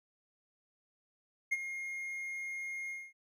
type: tone with ADSR envelope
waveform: triangle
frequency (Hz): 2137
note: C7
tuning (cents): +36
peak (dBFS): -25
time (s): 1.51-3.13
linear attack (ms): 17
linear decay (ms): 33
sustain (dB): -11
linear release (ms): 230
effects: none